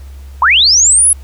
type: linear sweep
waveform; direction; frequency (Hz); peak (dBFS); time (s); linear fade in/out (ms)
sine; up; 890 to 11000; -5; 0.42-1.13; 2
effects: added 68 Hz sine -28 dBFS peak until 1.23 s + pink hiss -46 dBFS RMS until 1.23 s